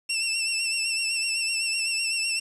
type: tone with vibrato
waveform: 20% pulse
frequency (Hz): 2690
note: E7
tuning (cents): +34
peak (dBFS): -19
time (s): 0.09-2.4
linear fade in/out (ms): 10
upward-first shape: sine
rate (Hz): 7.9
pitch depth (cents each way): 42
effects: resampled to 24000 Hz + 8-bit